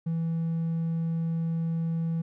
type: tone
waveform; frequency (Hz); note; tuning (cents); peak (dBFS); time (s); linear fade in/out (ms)
triangle; 164.81; E3; 0; -23; 0.06-2.22; 10
effects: tanh soft clip ceiling -20 dBFS